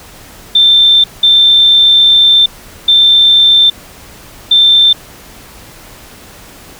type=tone bursts at uneven times; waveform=sine; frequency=3566 Hz; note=A7; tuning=22 cents sharp; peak=-3 dBFS; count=4; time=0.55-1.04 / 1.23-2.46 / 2.88-3.7 / 4.51-4.93 s; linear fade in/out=5 ms; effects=pink hiss -35 dBFS RMS until 6.79 s